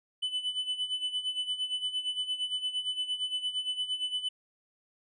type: tone with tremolo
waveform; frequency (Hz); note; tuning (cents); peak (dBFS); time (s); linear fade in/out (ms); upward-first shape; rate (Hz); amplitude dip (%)
triangle; 3001; F#7; +24; -26; 0.22-4.29; 10; sine; 8.7; 75
effects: resampled to 24000 Hz